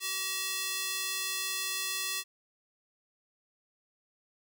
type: tone with high-pass filter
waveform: square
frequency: 381 Hz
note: G4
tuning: 49 cents flat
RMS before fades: -34 dBFS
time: 0-2.24 s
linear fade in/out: 50 ms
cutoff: 2900 Hz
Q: 0.72
effects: none